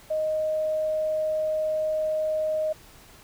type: tone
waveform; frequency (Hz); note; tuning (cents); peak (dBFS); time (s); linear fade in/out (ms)
sine; 622.3; D#5; 0; -23; 0.1-2.73; 10
effects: pink hiss -51 dBFS RMS until 3.23 s